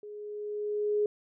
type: tone with level ramp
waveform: sine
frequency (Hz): 417.6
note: G#4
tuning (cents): +10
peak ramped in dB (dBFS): -41 to -23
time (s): 0.03-1.06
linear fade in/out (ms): 2
effects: none